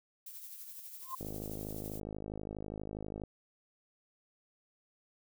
violet noise with tremolo, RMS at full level -46 dBFS, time 0.26-2 s, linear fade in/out 5 ms, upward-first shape triangle, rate 12 Hz, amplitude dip 50%
sine tone with exponential growth, 1046.5 Hz, C6, in tune, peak -33 dBFS, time 1.01-1.15 s, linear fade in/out 5 ms, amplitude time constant 29 ms
click train, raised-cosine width 2 ms, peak -28 dBFS, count 107, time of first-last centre 1.21-3.237 s, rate 52.3 Hz
effects none

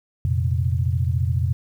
sine chord, F suspended fourth, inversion none, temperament equal, 87.31 / 116.54 / 130.81 Hz, F2 / Bb2 / C3, 0 / 0 / 0 cents, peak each -21 / -24 / -24 dBFS, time 0.25-1.53 s, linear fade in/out 0 ms, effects 9-bit

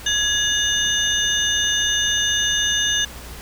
sine tone cluster, 1672 / 2894 / 3596 / 6180 Hz, G#6 / F#7 / A7 / G8, +11 / -39 / +37 / -26 cents, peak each -23 dBFS, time 0.06-3.05 s, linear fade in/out 5 ms, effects added 60 Hz sine -38 dBFS peak until 3.41 s + pink hiss -38 dBFS RMS until 3.41 s

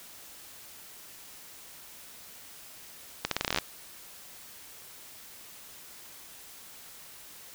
accelerating click train, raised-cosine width 0.2 ms, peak -9 dBFS, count 12, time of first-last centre 3.25-3.586 s, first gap 63 ms, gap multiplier 0.84, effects white hiss -49 dBFS RMS until 7.54 s

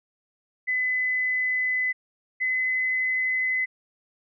sine tone pair in turn, 2013 / 2028 Hz, B6 / B6, +33 / +45 cents, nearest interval unison, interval 12 cents, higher second, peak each -22 dBFS, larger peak neither, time 0.67-1.93 / 2.4-3.66 s, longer neither, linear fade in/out 20 ms, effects none

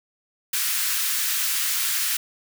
white high-pass noise, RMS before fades -24 dBFS, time 0.53-2.17 s, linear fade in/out 5 ms, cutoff 1300 Hz, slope 24 dB/octave, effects none

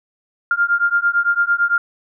sine beating tone pair, 1396.9 / 1405.8 Hz, F6 / F6, 0 / +11 cents, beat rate 8.9 Hz, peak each -17 dBFS, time 0.51-1.78 s, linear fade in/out 2 ms, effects none

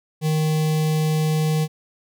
square tone with notch filter, 155.56 Hz, D#3, in tune, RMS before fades -20 dBFS, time 0.21-1.68 s, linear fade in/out 50 ms, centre 1400 Hz, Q 1.1, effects none

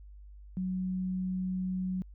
sine tone, 185.2 Hz, F#3, 2 cents sharp, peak -30 dBFS, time 0.57-2.02 s, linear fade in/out 0 ms, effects added 50 Hz sine -47 dBFS peak until 2.14 s

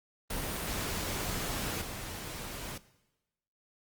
pink noise with level steps, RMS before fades -35 / -41 dBFS, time 0.3-2.78 s, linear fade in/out 5 ms, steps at 1.81 s, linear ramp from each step 10 ms, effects noise-tail reverb RT60 1.0 s tail -18 dB re dry + Opus 32 kbps

